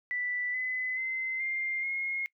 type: tone with pitch steps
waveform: sine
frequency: 1975.5 / 2018 / 2062 / 2106 / 2152 Hz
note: B6 / B6 / C7 / C7 / C7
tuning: 0 / +37 / -26 / +11 / +48 cents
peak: -30 dBFS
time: 0.11-2.26 s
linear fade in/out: 0 ms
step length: 430 ms
effects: noise-tail reverb RT60 0.1 s tail -22 dB re dry